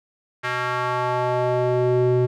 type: tone with band-pass filter sweep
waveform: square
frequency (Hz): 124.6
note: B2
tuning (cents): +16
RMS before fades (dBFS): -21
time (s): 0.43-2.27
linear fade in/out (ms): 20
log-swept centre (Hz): 1700 to 300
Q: 1.8
effects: none